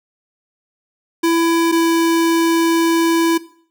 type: tone pair in turn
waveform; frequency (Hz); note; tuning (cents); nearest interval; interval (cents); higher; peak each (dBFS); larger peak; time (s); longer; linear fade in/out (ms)
square; 333.1 / 331.9; E4 / E4; +18 / +12; unison; 6; first; -13; neither; 1.23-1.72 / 1.72-3.38; second; 10
effects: noise-tail reverb RT60 0.5 s tail -17 dB re dry